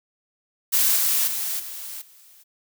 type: noise with level steps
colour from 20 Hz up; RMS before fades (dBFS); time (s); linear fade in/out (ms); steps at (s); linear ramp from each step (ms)
blue; -19 / -21 / -27 / -35 / -51; 0.72-2.44; 20; 0.96 / 1.27 / 1.59 / 2.01; 10
effects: none